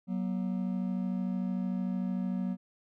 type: tone pair together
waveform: triangle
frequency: 186.68 / 240 Hz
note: F#3 / B3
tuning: +16 / -49 cents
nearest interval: major third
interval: 435 cents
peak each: -29 / -33 dBFS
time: 0.07-2.57 s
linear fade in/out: 50 ms
effects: none